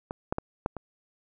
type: clicks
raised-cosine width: 1 ms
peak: -19 / -13 / -15 / -12 / -22 dBFS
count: 5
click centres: 0.109 / 0.325 / 0.384 / 0.661 / 0.767 s
effects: none